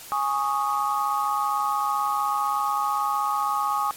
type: chord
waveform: sine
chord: Ab suspended fourth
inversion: none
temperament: equal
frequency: 830.6 / 1108.7 / 1244.5 Hz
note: Ab5 / Db6 / Eb6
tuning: 0 / 0 / 0 cents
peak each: -26 dBFS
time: 0.12-3.91 s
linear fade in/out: 0 ms
effects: white hiss -42 dBFS RMS until 3.96 s + MP3 64 kbps